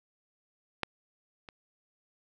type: clicks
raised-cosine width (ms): 0.3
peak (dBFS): -13 / -29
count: 2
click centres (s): 0.833 / 1.488
effects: none